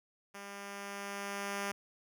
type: tone with level ramp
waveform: 5% pulse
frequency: 200 Hz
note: G3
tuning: 35 cents sharp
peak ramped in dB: -34 to -23 dBFS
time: 0.34-1.72 s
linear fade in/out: 10 ms
effects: none